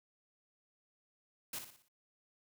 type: noise with echo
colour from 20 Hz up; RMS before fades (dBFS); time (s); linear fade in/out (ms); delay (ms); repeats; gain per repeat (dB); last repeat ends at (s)
white; -41; 1.53-1.59; 5; 59; 5; -7; 1.885
effects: none